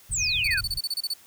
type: low-pass noise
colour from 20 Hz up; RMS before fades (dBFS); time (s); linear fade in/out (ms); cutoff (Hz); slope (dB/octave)
white; -37; 0.09-0.79; 5; 110; 24
type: exponential sweep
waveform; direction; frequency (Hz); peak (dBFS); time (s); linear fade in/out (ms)
sine; down; 8870 to 1355; -24; 0.11-0.61; 20
type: tone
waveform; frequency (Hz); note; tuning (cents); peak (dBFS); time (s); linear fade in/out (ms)
sine; 2489; D#7; 0; -26; 0.17-0.61; 50
type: tone bursts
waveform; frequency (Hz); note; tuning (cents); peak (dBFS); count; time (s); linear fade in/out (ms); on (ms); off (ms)
40% pulse; 4485; C#8; +19; -24; 11; 0.44-1.138; 5; 38; 28
effects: white hiss -53 dBFS RMS until 1.26 s